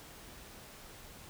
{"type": "silence", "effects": ["pink hiss -52 dBFS RMS until 1.29 s"]}